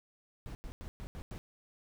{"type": "noise bursts at uneven times", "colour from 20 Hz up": "brown", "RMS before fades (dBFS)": -43, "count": 6, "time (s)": [[0.46, 0.55], [0.64, 0.72], [0.81, 0.88], [1, 1.07], [1.15, 1.22], [1.31, 1.38]], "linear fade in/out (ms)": 0, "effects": []}